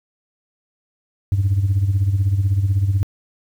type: tone with tremolo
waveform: sine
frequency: 98 Hz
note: G2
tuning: in tune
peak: -10 dBFS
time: 1.32-3.03 s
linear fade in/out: 0 ms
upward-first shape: sine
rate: 16 Hz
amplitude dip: 70%
effects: tanh soft clip ceiling -11 dBFS + 8-bit